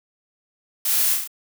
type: noise with echo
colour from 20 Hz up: blue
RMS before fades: -22 dBFS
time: 0.85-1.14 s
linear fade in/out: 5 ms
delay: 34 ms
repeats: 4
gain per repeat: -3 dB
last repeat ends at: 1.276 s
effects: none

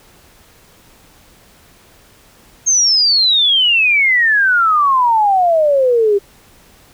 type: exponential sweep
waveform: sine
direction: down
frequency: 6490 to 392.8 Hz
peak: -9 dBFS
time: 2.66-6.19 s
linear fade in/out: 20 ms
effects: pink hiss -47 dBFS RMS until 6.93 s

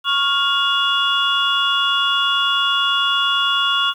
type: tone cluster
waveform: sine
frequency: 1110 / 1406 / 2840 / 3411 Hz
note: C#6 / F6 / F7 / G#7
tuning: +2 / +11 / +28 / +46 cents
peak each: -20 dBFS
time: 0.04-3.94 s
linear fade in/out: 50 ms
effects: tanh soft clip ceiling -6 dBFS + 8-bit

